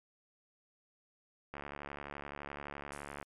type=click train; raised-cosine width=0.5 ms; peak=-28 dBFS; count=122; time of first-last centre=1.54-3.228 s; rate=71.7 Hz
type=noise with exponential decay; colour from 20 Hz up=violet; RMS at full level=-45 dBFS; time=2.92-3.25 s; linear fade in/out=5 ms; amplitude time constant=70 ms
effects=resampled to 24000 Hz